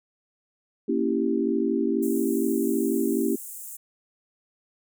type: chord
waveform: sine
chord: A# diminished seventh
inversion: none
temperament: equal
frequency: 233.1 / 277.2 / 329.6 / 392 Hz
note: A#3 / C#4 / E4 / G4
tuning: 0 / 0 / 0 / 0 cents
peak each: -27 dBFS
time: 0.88-3.36 s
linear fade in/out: 10 ms
type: high-pass noise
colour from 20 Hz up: pink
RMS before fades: -39 dBFS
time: 2.02-3.77 s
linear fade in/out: 10 ms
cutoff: 7300 Hz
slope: 48 dB/octave
effects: none